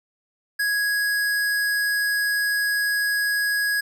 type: tone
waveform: square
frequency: 1662 Hz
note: G#6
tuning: 1 cent sharp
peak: -21 dBFS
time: 0.59-3.81 s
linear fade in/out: 10 ms
effects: none